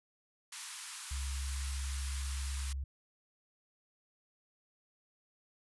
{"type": "high-pass noise", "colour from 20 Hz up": "white", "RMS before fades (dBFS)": -43, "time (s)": [0.52, 2.73], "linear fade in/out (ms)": 5, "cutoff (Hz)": 920, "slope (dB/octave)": 48}
{"type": "tone", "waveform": "sine", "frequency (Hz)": 67.9, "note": "C#2", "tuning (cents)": -35, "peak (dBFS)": -35, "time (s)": [1.11, 2.84], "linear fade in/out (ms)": 5}
{"effects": ["resampled to 24000 Hz"]}